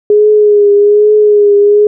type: tone with vibrato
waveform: sine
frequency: 415.5 Hz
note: G#4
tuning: 1 cent sharp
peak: -3 dBFS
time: 0.1-1.87 s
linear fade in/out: 2 ms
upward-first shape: triangle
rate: 1.2 Hz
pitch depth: 42 cents each way
effects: none